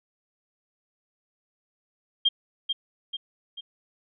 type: tone with echo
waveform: sine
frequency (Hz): 3204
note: G7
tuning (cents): +37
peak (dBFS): -17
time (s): 2.25-2.29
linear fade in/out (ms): 10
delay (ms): 440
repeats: 3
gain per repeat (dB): -6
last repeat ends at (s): 3.61
effects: none